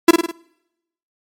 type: tone with echo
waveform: 45% pulse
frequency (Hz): 335.4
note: E4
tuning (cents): +30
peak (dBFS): -4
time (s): 0.08-0.11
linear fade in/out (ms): 5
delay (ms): 51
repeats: 4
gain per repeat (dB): -5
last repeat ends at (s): 0.314
effects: noise-tail reverb RT60 0.9 s tail -26 dB re dry + MP3 64 kbps